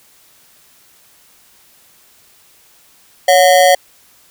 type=ring-modulated tone; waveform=square; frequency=643 Hz; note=E5; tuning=43 cents flat; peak=-4 dBFS; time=3.28-3.75 s; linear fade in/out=5 ms; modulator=83.5 Hz; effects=white hiss -49 dBFS RMS until 4.3 s